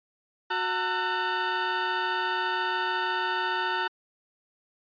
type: tone cluster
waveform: 35% pulse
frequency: 367.7 / 906 / 1340 / 1485 Hz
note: F#4 / A#5 / E6 / F#6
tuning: -11 / -50 / +28 / +6 cents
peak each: -33 / -27 / -33 / -29 dBFS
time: 0.5-3.88 s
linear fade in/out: 10 ms
effects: resampled to 11025 Hz